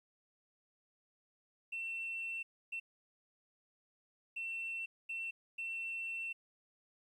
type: tone bursts at uneven times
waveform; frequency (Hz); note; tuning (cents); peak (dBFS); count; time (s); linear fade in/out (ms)
sine; 2697; E7; +39; -37; 5; 1.72-2.43 / 2.72-2.8 / 4.36-4.86 / 5.09-5.31 / 5.58-6.33; 10
effects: tanh soft clip ceiling -34 dBFS + 12-bit